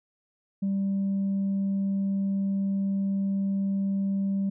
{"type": "tone", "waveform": "sine", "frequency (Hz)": 196, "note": "G3", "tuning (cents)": 0, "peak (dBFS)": -22, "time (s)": [0.62, 4.5], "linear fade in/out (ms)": 10, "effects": ["tanh soft clip ceiling -22 dBFS"]}